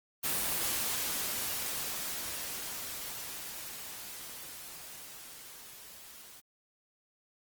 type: noise with level ramp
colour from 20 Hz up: white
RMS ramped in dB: -31 to -52 dBFS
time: 0.23-6.41 s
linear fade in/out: 20 ms
effects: Opus 24 kbps